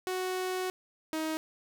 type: tone pair in turn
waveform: sawtooth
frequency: 370 / 315.7 Hz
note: F#4 / D#4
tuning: 0 / +25 cents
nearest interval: minor third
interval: 275 cents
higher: first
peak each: -27 dBFS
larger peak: neither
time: 0.07-0.7 / 1.13-1.37 s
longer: first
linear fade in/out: 0 ms
effects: none